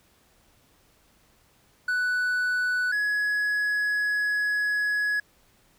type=tone pair in turn; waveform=triangle; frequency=1486 / 1680.9 Hz; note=F#6 / G#6; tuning=+7 / +20 cents; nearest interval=major second; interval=213 cents; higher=second; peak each=-21 dBFS; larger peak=neither; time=1.88-2.92 / 2.92-5.2 s; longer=second; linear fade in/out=5 ms; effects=pink hiss -62 dBFS RMS until 5.78 s